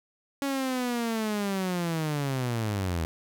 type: linear sweep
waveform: sawtooth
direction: down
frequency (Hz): 280 to 78.6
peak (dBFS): -23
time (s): 0.42-3.05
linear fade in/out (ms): 0
effects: none